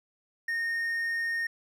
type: tone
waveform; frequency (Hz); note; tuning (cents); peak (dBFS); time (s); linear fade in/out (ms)
triangle; 1843; A#6; -20; -26; 0.48-1.47; 5
effects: none